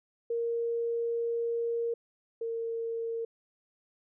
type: tone pair in turn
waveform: sine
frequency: 466.2 / 458.5 Hz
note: A#4 / A#4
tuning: 0 / -29 cents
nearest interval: unison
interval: 29 cents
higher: first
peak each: -28 / -31 dBFS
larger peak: first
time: 0.3-1.94 / 2.41-3.25 s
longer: first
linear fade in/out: 5 ms
effects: none